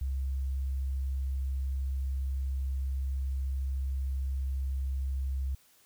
sine tone, 66.8 Hz, C2, 36 cents sharp, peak -29 dBFS, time 0.01-5.55 s, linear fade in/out 5 ms, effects white hiss -63 dBFS RMS until 5.85 s

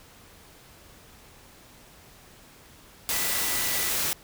sine tone in noise, 1975.5 Hz, B6, in tune, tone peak -37 dBFS, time 3.12-3.89 s, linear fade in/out 0 ms, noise white, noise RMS -27 dBFS, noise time 3.09-4.13 s, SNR -13 dB, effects pink hiss -52 dBFS RMS until 4.23 s

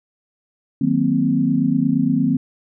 sine chord, C half-diminished seventh, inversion first, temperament equal, 155.56 / 185 / 233.1 / 261.6 Hz, Eb3 / Gb3 / Bb3 / C4, 0 / 0 / 0 / 0 cents, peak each -22 / -23 / -20 / -18 dBFS, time 0.81-2.37 s, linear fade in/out 5 ms, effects none

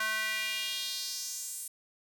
square tone with high-pass filter sweep, 217.5 Hz, A3, 20 cents flat, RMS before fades -35 dBFS, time 0-1.68 s, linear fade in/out 5 ms, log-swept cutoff 1400 to 9400 Hz, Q 2.5, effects none

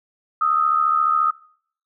sine tone pair together, 1245 / 1319.3 Hz, D#6 / E6, +1 / +1 cents, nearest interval minor second, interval 100 cents, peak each -17 / -21 dBFS, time 0.41-1.31 s, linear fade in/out 5 ms, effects noise-tail reverb RT60 0.6 s tail -24 dB re dry

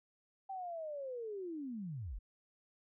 sine linear sweep, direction down, 784 to 33.65 Hz, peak -40 dBFS, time 0.49-2.19 s, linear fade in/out 10 ms, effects none

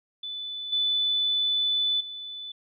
sine tone with level steps, 3493 Hz, A7, 13 cents flat, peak -32 / -22 / -35 dBFS, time 0.23-2.52 s, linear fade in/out 5 ms, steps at 0.72 / 2 s, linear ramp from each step 10 ms, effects none

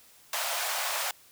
pink high-pass noise, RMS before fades -31 dBFS, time 0.33-1.11 s, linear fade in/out 2 ms, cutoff 590 Hz, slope 48 dB/octave, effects white hiss -57 dBFS RMS until 1.31 s

